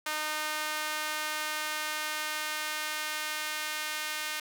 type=tone with high-pass filter sweep; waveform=sawtooth; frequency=306.3 Hz; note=D#4; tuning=27 cents flat; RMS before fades=-34 dBFS; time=0.06-4.4 s; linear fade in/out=5 ms; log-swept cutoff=1200 to 1800 Hz; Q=0.97; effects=9-bit